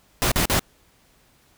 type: noise bursts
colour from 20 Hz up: pink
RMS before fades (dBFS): -20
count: 3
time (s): 0.22-0.594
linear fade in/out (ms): 0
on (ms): 96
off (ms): 43
effects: pink hiss -59 dBFS RMS until 1.57 s